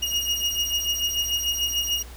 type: beating tone pair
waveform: 30% pulse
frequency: 2860 / 2866.8 Hz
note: F7 / F7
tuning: +41 / +45 cents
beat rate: 6.8 Hz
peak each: -23 dBFS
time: 0.02-2.03 s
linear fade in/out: 10 ms
effects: added 60 Hz sine -39 dBFS peak until 2.16 s + pink hiss -46 dBFS RMS until 2.16 s